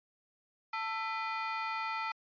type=ring-modulated tone; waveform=30% pulse; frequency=1108.7 Hz; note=C#6; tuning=in tune; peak=-28 dBFS; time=0.73-2.12 s; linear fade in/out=5 ms; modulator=220 Hz; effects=resampled to 11025 Hz